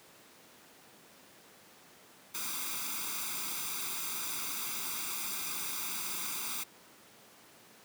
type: noise with comb filter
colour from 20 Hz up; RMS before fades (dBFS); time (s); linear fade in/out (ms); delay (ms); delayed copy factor
white; -37; 2.34-6.64; 10; 0.83; +0.85
effects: pink hiss -57 dBFS RMS until 7.84 s + high-pass 200 Hz 12 dB/octave